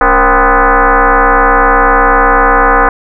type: tone with frequency modulation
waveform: sine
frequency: 220 Hz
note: A3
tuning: in tune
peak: -4 dBFS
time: 0.01-2.89 s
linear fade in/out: 2 ms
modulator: 252 Hz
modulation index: 5.7
effects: none